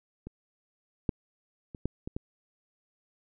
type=clicks; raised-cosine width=3 ms; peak=-27 / -13 / -28 / -16 / -23 / -20 dBFS; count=6; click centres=0.27 / 1.092 / 1.748 / 1.856 / 2.075 / 2.165 s; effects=none